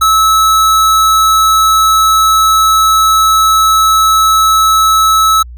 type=tone; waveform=square; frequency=1300 Hz; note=E6; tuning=24 cents flat; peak=-6 dBFS; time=0.01-5.43 s; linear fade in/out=10 ms; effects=added 60 Hz sine -26 dBFS peak until 5.57 s + MP3 96 kbps